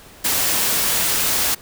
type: noise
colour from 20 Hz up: white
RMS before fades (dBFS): -19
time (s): 0.24-1.55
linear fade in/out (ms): 10
effects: pink hiss -44 dBFS RMS until 1.61 s